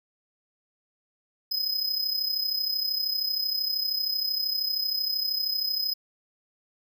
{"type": "tone with amplitude modulation", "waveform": "square", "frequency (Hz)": 5050, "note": "D#8", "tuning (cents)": 25, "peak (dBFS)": -23, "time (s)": [1.51, 5.94], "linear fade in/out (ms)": 10, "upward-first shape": "sine", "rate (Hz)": 32.9, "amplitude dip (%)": 65, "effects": []}